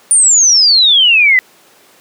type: exponential sweep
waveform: sine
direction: down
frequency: 9397 to 1967 Hz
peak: -5 dBFS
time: 0.11-1.39 s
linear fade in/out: 0 ms
effects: pink hiss -45 dBFS RMS until 2 s + high-pass 300 Hz 12 dB/octave